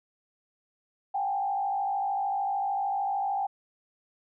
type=tone with frequency modulation; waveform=sine; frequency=793 Hz; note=G5; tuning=20 cents sharp; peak=-26 dBFS; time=1.14-3.47 s; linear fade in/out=10 ms; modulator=53.3 Hz; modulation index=0.83; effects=none